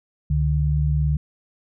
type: tone pair together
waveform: sine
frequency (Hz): 70 / 148.32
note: C#2 / D3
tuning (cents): +18 / +17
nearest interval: octave + minor second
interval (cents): 1299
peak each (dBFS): -20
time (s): 0.3-1.17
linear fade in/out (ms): 5
effects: none